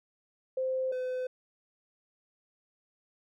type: tone pair in turn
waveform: sine / triangle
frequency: 520 / 508.4 Hz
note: C5 / C5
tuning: -11 / -50 cents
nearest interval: unison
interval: 39 cents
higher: first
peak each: -28 / -29 dBFS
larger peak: first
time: 0.57-0.92 / 0.92-1.27 s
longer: neither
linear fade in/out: 5 ms
effects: none